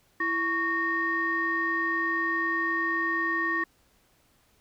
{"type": "tone cluster", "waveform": "sine", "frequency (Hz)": [332.5, 1113, 1844], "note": ["E4", "C#6", "A#6"], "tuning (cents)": [15, 7, -19], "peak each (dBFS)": [-32, -30, -26], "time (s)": [0.2, 3.64], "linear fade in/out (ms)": 5, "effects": ["tanh soft clip ceiling -16 dBFS", "pink hiss -65 dBFS RMS until 4.6 s"]}